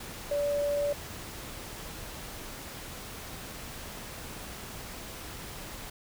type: tone in noise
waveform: sine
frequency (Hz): 577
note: D5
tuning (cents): -31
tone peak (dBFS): -26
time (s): 0.31-0.93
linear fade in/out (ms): 5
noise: pink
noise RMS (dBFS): -42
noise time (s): 0-5.9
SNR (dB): +13
effects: none